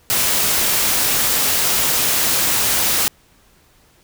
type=noise; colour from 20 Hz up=white; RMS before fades=-17 dBFS; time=0.1-3.08 s; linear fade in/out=0 ms; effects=pink hiss -54 dBFS RMS until 4.03 s